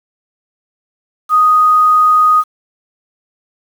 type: tone with quantisation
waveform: sine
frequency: 1244.5 Hz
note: D#6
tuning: in tune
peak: -6 dBFS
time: 1.29-2.44 s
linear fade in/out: 50 ms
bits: 6
effects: none